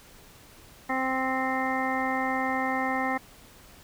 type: harmonic tone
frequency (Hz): 261.6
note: C4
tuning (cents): 0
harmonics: 1 / 2 / 3 / 4 / 5 / 7 / 8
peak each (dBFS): -31 / -35 / -30 / -34 / -36 / -33 / -35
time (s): 0.89-3.18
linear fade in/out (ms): 10
effects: pink hiss -52 dBFS RMS until 3.83 s